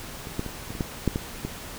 clicks, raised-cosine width 3 ms, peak -24 / -14 / -21 / -22 / -24 / -12 / -8 / -13 / -16 dBFS, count 9, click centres 0.271 / 0.394 / 0.463 / 0.705 / 0.752 / 0.808 / 1.077 / 1.159 / 1.45 s, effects pink hiss -39 dBFS RMS until 1.78 s

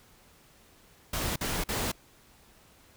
pink noise bursts, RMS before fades -31 dBFS, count 3, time 1.13-1.918 s, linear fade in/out 5 ms, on 230 ms, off 49 ms, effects pink hiss -59 dBFS RMS until 2.96 s

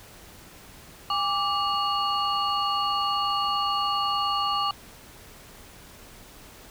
sine tone cluster, 809 / 1170 / 2859 / 4375 Hz, G#5 / D6 / F7 / C#8, -46 / -7 / +40 / -24 cents, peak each -30 / -25 / -31 / -33 dBFS, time 1.1-4.71 s, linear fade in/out 2 ms, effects pink hiss -48 dBFS RMS until 6.7 s

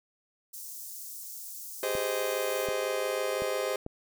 white high-pass noise, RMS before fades -42 dBFS, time 0.53-2.67 s, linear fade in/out 10 ms, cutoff 5800 Hz, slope 24 dB/octave
40% pulse chord, Ab major seventh, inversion third, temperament just, 389.3 / 415.3 / 519.1 / 623 Hz, G4 / Ab4 / C5 / Eb5, -12 / 0 / -14 / +2 cents, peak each -36 / -35 / -31 / -34 dBFS, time 1.83-3.76 s, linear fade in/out 2 ms
clicks, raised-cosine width 2 ms, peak -24 dBFS, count 4, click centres 1.952 / 2.687 / 3.421 / 3.864 s
effects none

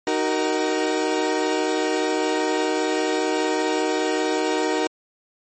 30% pulse chord, D# minor, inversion none, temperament equal with one note detuned, 311.1 / 376.2 / 466.2 Hz, D#4 / F#4 / A#4, 0 / +29 / 0 cents, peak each -22 dBFS, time 0.07-4.87 s, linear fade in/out 2 ms, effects MP3 32 kbps

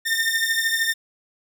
sawtooth beating tone pair, 1806 / 1819 Hz, A6 / A#6, +45 / -43 cents, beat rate 13 Hz, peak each -20 / -19 dBFS, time 0.05-0.94 s, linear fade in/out 20 ms, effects none

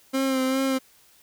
30% pulse tone with vibrato, 264.3 Hz, C4, 18 cents sharp, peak -19 dBFS, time 0.13-0.79 s, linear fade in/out 20 ms, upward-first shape sine, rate 2.5 Hz, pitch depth 28 cents each way, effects white hiss -57 dBFS RMS until 1.22 s

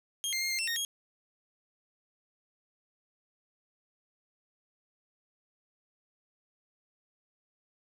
20% pulse tone with pitch steps, 3231 / 2106 / 2128 / 2106 / 2697 / 1854 / 3278 Hz, G#7 / C7 / C7 / C7 / E7 / A#6 / G#7, -48 / +11 / +29 / +11 / +39 / -10 / -23 cents, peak -25 dBFS, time 0.24-0.849 s, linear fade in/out 0 ms, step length 87 ms, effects none

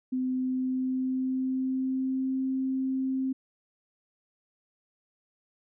sine tone with pitch glide, 256.6 to 263.4 Hz, C4 to C4, -34 to +12 cents, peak -26 dBFS, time 0.12-3.33 s, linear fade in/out 10 ms, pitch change +46 cents, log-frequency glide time 0.27-2.42 s, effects none

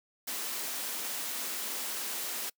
white high-pass noise, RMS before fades -36 dBFS, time 0.27-2.5 s, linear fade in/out 10 ms, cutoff 200 Hz, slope 48 dB/octave, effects noise-tail reverb RT60 0.1 s tail -25 dB re dry

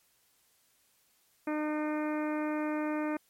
harmonic tone, 303.7 Hz, D#4, 42 cents flat, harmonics 1 / 2 / 3 / 4 / 5 / 6 / 7 / 8, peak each -31 / -37 / -41 / -43 / -45 / -47 / -48 / -49 dBFS, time 1.47-3.17 s, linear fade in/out 5 ms, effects white hiss -69 dBFS RMS until 3.29 s + MP3 64 kbps

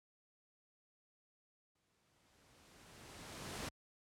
pink noise with exponential growth, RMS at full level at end -42 dBFS, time 1.75-3.69 s, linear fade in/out 5 ms, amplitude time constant 420 ms, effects high-pass 60 Hz 12 dB/octave + low-pass 10000 Hz 12 dB/octave

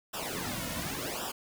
pink noise with flanger, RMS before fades -36 dBFS, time 0.13-1.32 s, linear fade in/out 10 ms, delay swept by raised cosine 0.46 to 2.56 ms, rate 0.9 Hz, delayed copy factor -0.9, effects none

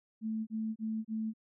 sine tone bursts, 220 Hz, A3, in tune, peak -32 dBFS, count 4, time 0.21-1.337 s, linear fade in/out 50 ms, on 260 ms, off 29 ms, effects none

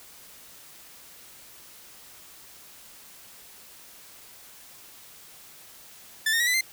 sawtooth tone with pitch steps, 1760 / 1835.8 / 1914.9 / 1997.3 / 2083 Hz, A6 / A#6 / A#6 / B6 / C7, 0 / -27 / +46 / +19 / -8 cents, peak -18 dBFS, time 6.26-6.61 s, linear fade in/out 5 ms, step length 70 ms, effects white hiss -49 dBFS RMS until 6.72 s

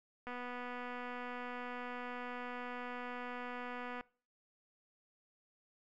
click train, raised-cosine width 0.5 ms, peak -30 dBFS, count 921, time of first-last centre 0.27-4.01 s, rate 246 Hz, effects noise-tail reverb RT60 0.4 s tail -22 dB re dry

